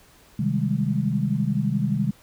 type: chord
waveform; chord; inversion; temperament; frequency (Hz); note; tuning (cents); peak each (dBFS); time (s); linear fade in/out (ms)
sine; Ab major seventh; first; equal; 130.81 / 155.56 / 196 / 207.7; C3 / Eb3 / G3 / Ab3; 0 / 0 / 0 / 0; -26; 0.39-2.11; 5
effects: pink hiss -54 dBFS RMS until 2.22 s